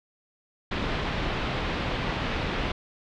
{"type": "low-pass noise", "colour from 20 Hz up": "pink", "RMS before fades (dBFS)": -29, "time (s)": [0.71, 2.72], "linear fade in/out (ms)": 5, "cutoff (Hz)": 3700, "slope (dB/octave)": 24, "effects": []}